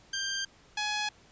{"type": "tone pair in turn", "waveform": "10% pulse", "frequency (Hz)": [1582, 840.3], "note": ["G6", "G#5"], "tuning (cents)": [15, 20], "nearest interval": "major seventh", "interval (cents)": 1095, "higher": "first", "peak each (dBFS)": -21, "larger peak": "neither", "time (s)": [[0.13, 0.45], [0.77, 1.09]], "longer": "neither", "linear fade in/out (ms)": 5, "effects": ["pink hiss -59 dBFS RMS until 1.31 s", "resampled to 16000 Hz"]}